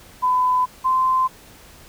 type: tone pair in turn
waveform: sine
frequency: 1006 / 1035.5 Hz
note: B5 / C6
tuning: +32 / -18 cents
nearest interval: minor second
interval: 50 cents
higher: second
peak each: -15 dBFS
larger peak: neither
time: 0.22-0.66 / 0.84-1.28 s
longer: neither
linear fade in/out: 20 ms
effects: pink hiss -46 dBFS RMS until 1.88 s